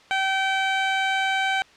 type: tone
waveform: 15% pulse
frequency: 771 Hz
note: G5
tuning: 29 cents flat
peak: -14 dBFS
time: 0.11-1.62 s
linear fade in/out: 0 ms
effects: white hiss -52 dBFS RMS until 1.76 s + low-pass 4000 Hz 12 dB/octave